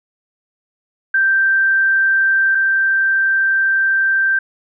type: tone pair in turn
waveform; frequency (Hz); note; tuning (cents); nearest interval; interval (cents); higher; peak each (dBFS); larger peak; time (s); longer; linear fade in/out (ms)
sine; 1568 / 1568; G6 / G6; 0 / 0; unison; 0; neither; -11 / -12; first; 1.14-2.55 / 2.55-4.39; second; 5
effects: none